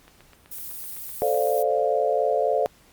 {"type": "click train", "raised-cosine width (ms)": 0.3, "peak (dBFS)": -32, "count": 12, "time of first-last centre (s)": [0.08, 1.472], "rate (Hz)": 7.9}
{"type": "noise", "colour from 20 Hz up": "violet", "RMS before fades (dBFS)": -35, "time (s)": [0.51, 1.63], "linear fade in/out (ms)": 10}
{"type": "chord", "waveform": "sine", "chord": "D minor seventh", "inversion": "second", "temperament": "equal", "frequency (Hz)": [440, 523.3, 587.3, 698.5], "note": ["A4", "C5", "D5", "F5"], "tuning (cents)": [0, 0, 0, 0], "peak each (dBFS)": -25, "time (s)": [1.22, 2.66], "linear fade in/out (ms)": 0}
{"effects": ["pink hiss -56 dBFS RMS until 2.92 s", "Opus 48 kbps"]}